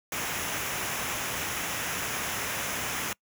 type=noise with comb filter; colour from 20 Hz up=pink; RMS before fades=-32 dBFS; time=0.12-3.13 s; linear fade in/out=2 ms; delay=0.23 ms; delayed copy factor=-0.55; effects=noise-tail reverb RT60 0.1 s tail -25 dB re dry + high-pass 80 Hz 12 dB/octave